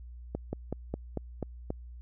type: slowing click train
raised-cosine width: 2 ms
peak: -19 dBFS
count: 7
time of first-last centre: 0.35-1.704 s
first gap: 180 ms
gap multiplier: 1.09
effects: added 60 Hz sine -43 dBFS peak until 2.01 s